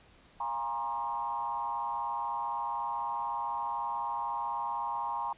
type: tone with frequency modulation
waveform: sine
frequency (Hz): 945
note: A#5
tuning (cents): +23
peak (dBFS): -31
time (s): 0.4-5.33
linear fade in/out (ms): 5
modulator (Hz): 124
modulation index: 1.2
effects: pink hiss -60 dBFS RMS until 5.37 s + resampled to 8000 Hz